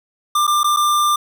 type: tone with dropouts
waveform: square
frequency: 1191 Hz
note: D6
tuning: 24 cents sharp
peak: -14 dBFS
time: 0.35-1.16 s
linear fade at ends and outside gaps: 5 ms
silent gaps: 0.469-0.476 / 0.633-0.642 / 0.764-0.769 s
effects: none